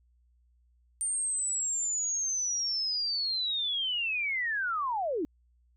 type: linear sweep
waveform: sine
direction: down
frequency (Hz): 8870 to 277.2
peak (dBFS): -28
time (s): 1.01-5.25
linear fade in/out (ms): 0
effects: added 60 Hz sine -63 dBFS peak until 5.76 s